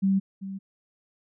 sine tone with echo, 193.8 Hz, G3, 20 cents flat, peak -19 dBFS, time 0.02-0.2 s, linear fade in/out 20 ms, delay 390 ms, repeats 1, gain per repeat -13 dB, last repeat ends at 0.59 s, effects none

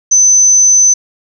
sine tone, 6100 Hz, G8, 48 cents flat, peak -4 dBFS, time 0.11-0.94 s, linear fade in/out 10 ms, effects none

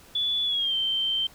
sine tone with pitch glide, 3443 to 3121 Hz, A7 to G7, -38 to -8 cents, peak -23 dBFS, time 0.15-1.27 s, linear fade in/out 5 ms, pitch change -170 cents, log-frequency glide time 0.45-0.75 s, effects pink hiss -52 dBFS RMS until 1.34 s

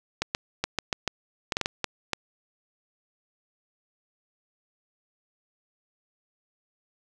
clicks, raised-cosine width 0.2 ms, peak -8 dBFS, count 12, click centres 0.22 / 0.349 / 0.64 / 0.787 / 0.928 / 1.077 / 1.522 / 1.569 / 1.613 / 1.659 / 1.843 / 2.133 s, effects none

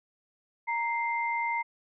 sine tone pair together, 932.3 / 2093 Hz, A#5 / C7, 0 / 0 cents, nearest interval octave + major second, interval 1400 cents, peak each -29 / -31 dBFS, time 0.67-1.63 s, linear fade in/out 20 ms, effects none

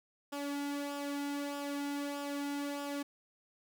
sawtooth tone with flanger, 285.3 Hz, C#4, 50 cents sharp, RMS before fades -38 dBFS, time 0.32-3.03 s, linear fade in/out 10 ms, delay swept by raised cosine 0.47 to 1.87 ms, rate 1.6 Hz, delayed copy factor -0.55, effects none

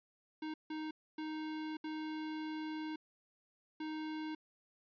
square tone bursts at uneven times, 311.1 Hz, D#4, in tune, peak -40 dBFS, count 5, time 0.42-0.54 / 0.7-0.91 / 1.18-1.77 / 1.84-2.96 / 3.8-4.35 s, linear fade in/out 5 ms, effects resampled to 11025 Hz

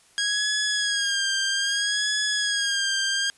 15% pulse tone with vibrato, 1637 Hz, G#6, 25 cents flat, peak -16 dBFS, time 0.18-3.3 s, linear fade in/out 0 ms, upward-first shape sine, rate 0.62 Hz, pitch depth 57 cents each way, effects white hiss -57 dBFS RMS until 3.37 s + resampled to 24000 Hz

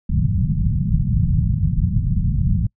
white low-pass noise, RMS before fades -18 dBFS, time 0.09-2.67 s, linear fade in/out 5 ms, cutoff 180 Hz, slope 48 dB/octave, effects noise-tail reverb RT60 0.1 s tail -25 dB re dry

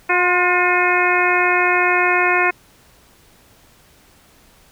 harmonic tone with a mistuned harmonic, 358.7 Hz, F4, 46 cents sharp, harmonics 1 / 2 / 3 / 4 / 5 / 6 / 7, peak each -21 / -21 / -21 / -21 / -21 / -21 / -21 dBFS, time 0.09-2.51 s, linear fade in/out 10 ms, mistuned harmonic 3, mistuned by -31 cents, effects pink hiss -51 dBFS RMS until 4.71 s

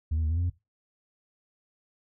sine tone with pitch steps, 78.1 / 80.3 / 77.4 / 82.5 / 87.1 / 88.1 Hz, D#2 / E2 / D#2 / E2 / F2 / F2, +7 / -45 / -9 / +2 / -4 / +16 cents, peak -22 dBFS, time 0.11-0.5 s, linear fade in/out 10 ms, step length 65 ms, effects noise-tail reverb RT60 0.2 s tail -18 dB re dry + tanh soft clip ceiling -23 dBFS

